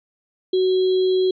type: tone with sample-and-hold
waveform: sine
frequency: 372.5 Hz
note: F#4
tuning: 12 cents sharp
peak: -15 dBFS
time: 0.53-1.31 s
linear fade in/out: 5 ms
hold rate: 3675 Hz
effects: resampled to 11025 Hz